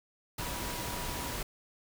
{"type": "tone in noise", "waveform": "sine", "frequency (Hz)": 968, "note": "B5", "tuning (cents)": -35, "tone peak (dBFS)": -44, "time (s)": [0.4, 1.36], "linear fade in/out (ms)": 5, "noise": "pink", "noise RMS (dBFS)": -37, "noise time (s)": [0.38, 1.43], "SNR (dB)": -10, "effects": []}